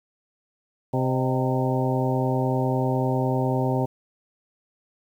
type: harmonic tone with a mistuned harmonic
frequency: 130 Hz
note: C3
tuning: 11 cents flat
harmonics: 1 / 2 / 3 / 4 / 5 / 6 / 7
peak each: -24 / -27 / -29 / -30 / -31 / -32 / -32 dBFS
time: 0.93-3.86 s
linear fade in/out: 10 ms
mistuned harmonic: 5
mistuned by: -71 cents
effects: 9-bit